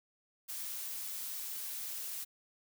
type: noise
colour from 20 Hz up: blue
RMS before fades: -41 dBFS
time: 0.48-2.25 s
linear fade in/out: 20 ms
effects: none